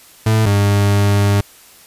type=tone pair in turn; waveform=40% pulse; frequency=110 / 101.21 Hz; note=A2 / G#2; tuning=0 / -44 cents; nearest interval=minor second; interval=144 cents; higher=first; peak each=-10 dBFS; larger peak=neither; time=0.26-0.46 / 0.46-1.41 s; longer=second; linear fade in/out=5 ms; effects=white hiss -44 dBFS RMS until 1.86 s + resampled to 32000 Hz